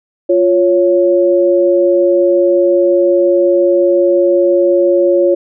sine tone pair together, 350 / 555.6 Hz, F4 / C#5, +4 / +4 cents, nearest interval minor sixth, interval 800 cents, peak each -10 dBFS, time 0.29-5.35 s, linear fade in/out 10 ms, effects none

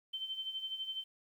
sine tone with tremolo, 3094 Hz, G7, 23 cents flat, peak -35 dBFS, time 0.13-1.04 s, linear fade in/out 10 ms, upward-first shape sine, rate 12 Hz, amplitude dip 65%, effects 11-bit

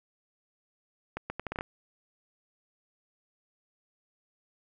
accelerating click train, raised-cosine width 0.5 ms, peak -19 dBFS, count 8, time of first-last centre 1.17-1.609 s, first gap 130 ms, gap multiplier 0.74, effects none

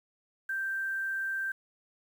sine tone with quantisation, 1569 Hz, G6, 1 cent sharp, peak -30 dBFS, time 0.49-1.52 s, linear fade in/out 5 ms, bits 9, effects none

